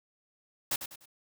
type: noise with echo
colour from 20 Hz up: white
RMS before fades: -30 dBFS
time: 0.71-0.76 s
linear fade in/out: 5 ms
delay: 99 ms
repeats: 3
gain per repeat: -9 dB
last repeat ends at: 1.057 s
effects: none